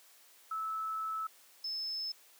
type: tone pair in turn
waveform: sine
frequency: 1306 / 5234 Hz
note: E6 / E8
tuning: -17 / -13 cents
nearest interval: 2 octaves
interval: 2404 cents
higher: second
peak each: -34 / -35 dBFS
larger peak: first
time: 0.51-1.27 / 1.64-2.12 s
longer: first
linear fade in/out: 5 ms
effects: white hiss -61 dBFS RMS until 2.39 s + high-pass 400 Hz 12 dB/octave